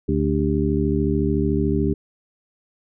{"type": "harmonic tone with a mistuned harmonic", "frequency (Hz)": 73.7, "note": "D2", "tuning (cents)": 7, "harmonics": [1, 2, 3, 4, 5], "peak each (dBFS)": [-24, -24, -24, -24, -24], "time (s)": [0.08, 1.94], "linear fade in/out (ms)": 10, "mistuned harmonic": 5, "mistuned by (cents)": 120, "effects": []}